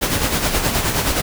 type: noise with tremolo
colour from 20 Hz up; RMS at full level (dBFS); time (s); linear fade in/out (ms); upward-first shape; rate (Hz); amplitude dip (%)
pink; -17; 0.01-1.22; 20; sine; 9.5; 50
effects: none